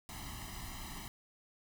pink noise with comb filter, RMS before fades -45 dBFS, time 0.09-1.08 s, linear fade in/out 0 ms, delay 1 ms, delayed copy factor +1, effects none

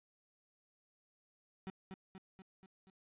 35% pulse tone with echo, 190 Hz, F#3, 46 cents sharp, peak -40 dBFS, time 1.67-1.7 s, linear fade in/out 0 ms, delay 240 ms, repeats 5, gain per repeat -4 dB, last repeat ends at 2.9 s, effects resampled to 8000 Hz + 13-bit

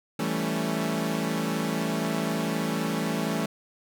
sawtooth chord, A dominant seventh, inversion second, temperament equal, 164.81 / 196 / 220 / 277.2 Hz, E3 / G3 / A3 / C#4, 0 / 0 / 0 / 0 cents, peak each -27 / -29 / -26 / -29 dBFS, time 0.19-3.46 s, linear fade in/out 5 ms, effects none

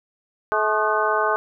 harmonic tone with a mistuned harmonic, 215.2 Hz, A3, 38 cents flat, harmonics 2 / 3 / 4 / 5 / 6 / 7, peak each -25 / -25 / -25 / -25 / -25 / -25 dBFS, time 0.52-1.36 s, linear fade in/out 0 ms, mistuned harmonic 6, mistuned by -89 cents, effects none

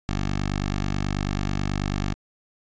10% pulse tone with notch filter, 49.21 Hz, G1, 7 cents sharp, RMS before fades -26 dBFS, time 0.09-2.14 s, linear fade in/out 0 ms, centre 500 Hz, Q 1.2, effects resampled to 16000 Hz

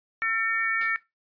harmonic tone, 450.4 Hz, A4, 40 cents sharp, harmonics 3 / 4 / 5, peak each -30 / -27 / -29 dBFS, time 0.22-0.96 s, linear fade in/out 0 ms
white noise with exponential decay, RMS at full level -37 dBFS, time 0.81-1.03 s, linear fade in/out 1 ms, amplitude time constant 46 ms
effects noise-tail reverb RT60 0.2 s tail -19 dB re dry + resampled to 11025 Hz

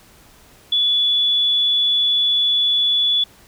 sine tone, 3431 Hz, A7, 44 cents flat, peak -14 dBFS, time 0.72-3.24 s, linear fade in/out 5 ms, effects pink hiss -49 dBFS RMS until 3.47 s

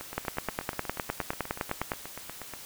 two click trains, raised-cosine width 0.5 ms, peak -23 / -13 dBFS, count 22 / 18, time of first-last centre 0.01-2.537 / 0.18-1.918 s, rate 8.31 / 9.78 Hz, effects white hiss -45 dBFS RMS until 2.65 s

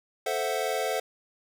square chord, F# half-diminished seventh, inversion first, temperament equal, 440 / 523.3 / 659.3 / 740 Hz, A4 / C5 / E5 / F#5, 0 / 0 / 0 / 0 cents, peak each -33 dBFS, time 0.26-1 s, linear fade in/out 5 ms, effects none

